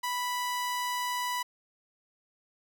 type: tone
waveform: sawtooth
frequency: 987 Hz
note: B5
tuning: 1 cent flat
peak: -26 dBFS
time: 0.03-1.43 s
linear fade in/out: 10 ms
effects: none